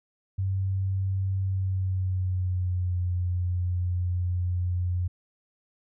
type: tone with pitch glide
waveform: sine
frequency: 95.8 to 89.38 Hz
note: G2 to F2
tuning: -39 to +41 cents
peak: -24 dBFS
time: 0.38-5.08 s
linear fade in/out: 10 ms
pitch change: -120 cents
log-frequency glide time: 1.41-2.99 s
effects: none